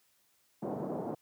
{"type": "band-pass noise", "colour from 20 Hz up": "pink", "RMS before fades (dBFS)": -37, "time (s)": [0.62, 1.15], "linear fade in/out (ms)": 10, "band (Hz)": [170, 780], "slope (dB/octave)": 24, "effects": ["white hiss -71 dBFS RMS until 1.21 s", "high-pass 60 Hz 12 dB/octave"]}